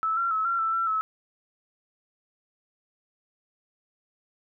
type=tone with pitch steps; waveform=sine; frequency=1309 / 1368 / 1294 / 1369 / 1326 / 1351 / 1296 Hz; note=E6 / F6 / E6 / F6 / E6 / E6 / E6; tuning=-13 / -36 / -32 / -35 / +10 / +42 / -30 cents; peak=-23 dBFS; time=0.03-1.01 s; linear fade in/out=0 ms; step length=140 ms; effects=none